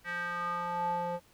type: tone with band-pass filter sweep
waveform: square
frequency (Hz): 174.61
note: F3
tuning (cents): 0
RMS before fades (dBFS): -34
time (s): 0.04-1.2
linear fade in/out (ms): 50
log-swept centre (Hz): 1800 to 660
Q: 5.1
effects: pink hiss -63 dBFS RMS until 1.33 s